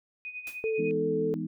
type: tone with tremolo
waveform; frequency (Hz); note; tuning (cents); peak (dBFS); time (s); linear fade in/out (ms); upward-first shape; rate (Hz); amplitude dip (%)
sine; 2491; D#7; +1; -34; 0.25-0.91; 0; sine; 10; 70
type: noise with exponential decay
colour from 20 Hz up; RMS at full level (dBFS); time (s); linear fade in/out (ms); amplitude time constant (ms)
white; -42; 0.47-0.66; 1; 41
type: tone with vibrato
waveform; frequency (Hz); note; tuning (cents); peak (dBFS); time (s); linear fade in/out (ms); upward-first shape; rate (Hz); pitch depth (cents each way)
sine; 440; A4; 0; -26; 0.64-1.34; 0; sine; 5.3; 12
type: chord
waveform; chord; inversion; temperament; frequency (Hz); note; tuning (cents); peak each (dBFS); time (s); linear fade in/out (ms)
sine; E major seventh; none; equal; 164.81 / 207.7 / 246.9 / 311.1; E3 / G#3 / B3 / D#4; 0 / 0 / 0 / 0; -35 / -37 / -36 / -35; 0.78-1.47; 10
effects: none